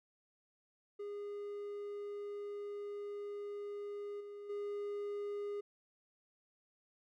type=tone with level steps; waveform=triangle; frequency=409.4 Hz; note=G#4; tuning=25 cents flat; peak=-39 / -44 / -36 dBFS; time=0.99-5.61 s; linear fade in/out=10 ms; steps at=4.2 / 4.49 s; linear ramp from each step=10 ms; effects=none